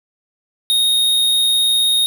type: tone with amplitude modulation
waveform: square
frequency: 3723 Hz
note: A#7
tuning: 3 cents flat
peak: -12 dBFS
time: 0.7-2.06 s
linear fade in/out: 0 ms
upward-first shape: sine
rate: 119 Hz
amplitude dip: 25%
effects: none